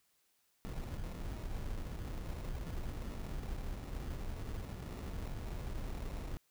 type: noise with sample-and-hold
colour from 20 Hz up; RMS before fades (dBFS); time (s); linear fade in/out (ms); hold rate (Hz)
brown; -41; 0.65-6.37; 0; 1575
effects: white hiss -75 dBFS RMS until 6.5 s